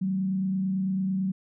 sine tone with frequency modulation, 190 Hz, F#3, 46 cents sharp, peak -24 dBFS, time 0.01-1.32 s, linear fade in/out 10 ms, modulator 29 Hz, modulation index 0.34, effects none

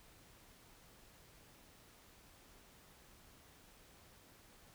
silence, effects pink hiss -63 dBFS RMS until 4.74 s

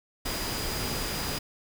sine tone in noise, 4909 Hz, D#8, 24 cents flat, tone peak -38 dBFS, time 0.25-1.39 s, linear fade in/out 10 ms, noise pink, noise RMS -32 dBFS, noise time 0.25-1.39 s, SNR -9 dB, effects none

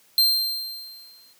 45% pulse tone with exponential decay, 4162 Hz, C8, 10 cents flat, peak -13 dBFS, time 0.18-1.33 s, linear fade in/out 1 ms, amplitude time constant 250 ms, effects white hiss -58 dBFS RMS until 1.39 s + high-pass 100 Hz 12 dB/octave

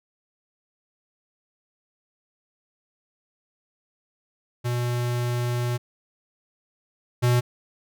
square tone pair in turn, 121.5 / 122.35 Hz, B2 / B2, -28 / -16 cents, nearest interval unison, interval 12 cents, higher second, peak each -24 / -18 dBFS, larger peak second, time 4.64-5.78 / 7.22-7.41 s, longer first, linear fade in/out 20 ms, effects none

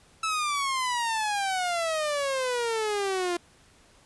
sawtooth exponential sweep, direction down, 1318.5 to 344.2 Hz, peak -22 dBFS, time 0.23-3.37 s, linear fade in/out 5 ms, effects pink hiss -58 dBFS RMS until 4.05 s + resampled to 24000 Hz

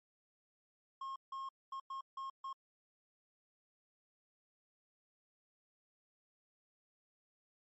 triangle tone bursts at uneven times, 1076 Hz, C6, 48 cents sharp, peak -39 dBFS, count 6, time 1.01-1.16 / 1.32-1.49 / 1.72-1.8 / 1.9-2.01 / 2.17-2.3 / 2.44-2.53 s, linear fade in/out 5 ms, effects MP3 32 kbps

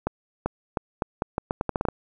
accelerating click train, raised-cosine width 1 ms, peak -10 dBFS, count 13, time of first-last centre 0.07-1.886 s, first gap 390 ms, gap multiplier 0.8, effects none

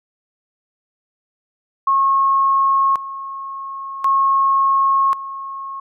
sine tone with tremolo, 1088 Hz, C#6, 33 cents flat, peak -12 dBFS, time 1.87-5.8 s, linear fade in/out 5 ms, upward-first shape square, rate 0.46 Hz, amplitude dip 80%, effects none

